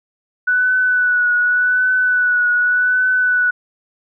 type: tone with vibrato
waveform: sine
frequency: 1483 Hz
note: F#6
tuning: 4 cents sharp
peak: -12 dBFS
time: 0.47-3.51 s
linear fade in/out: 10 ms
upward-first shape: triangle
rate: 0.86 Hz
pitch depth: 32 cents each way
effects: none